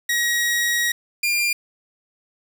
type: tone pair in turn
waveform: sawtooth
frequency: 1899 / 2399 Hz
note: A#6 / D7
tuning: +32 / +36 cents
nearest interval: major third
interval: 404 cents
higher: second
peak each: -15 dBFS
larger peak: neither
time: 0.09-0.92 / 1.23-1.53 s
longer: first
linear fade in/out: 5 ms
effects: 7-bit